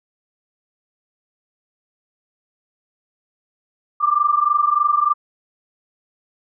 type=tone pair together; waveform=sine; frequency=1173.7 / 1197 Hz; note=D6 / D6; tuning=-1 / +33 cents; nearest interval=unison; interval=34 cents; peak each=-17 dBFS; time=4-5.14 s; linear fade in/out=20 ms; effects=none